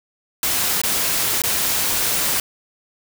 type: noise with dropouts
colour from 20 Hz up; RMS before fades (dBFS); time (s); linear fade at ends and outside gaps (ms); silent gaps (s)
white; -20; 0.43-2.4; 2; 0.816-0.835 / 1.419-1.437
effects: none